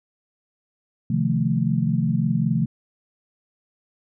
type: chord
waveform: sine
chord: F dominant seventh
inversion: second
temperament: equal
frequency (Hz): 130.81 / 155.56 / 174.61 / 220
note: C3 / Eb3 / F3 / A3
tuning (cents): 0 / 0 / 0 / 0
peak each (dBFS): -24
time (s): 1.1-2.66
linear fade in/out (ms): 5
effects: none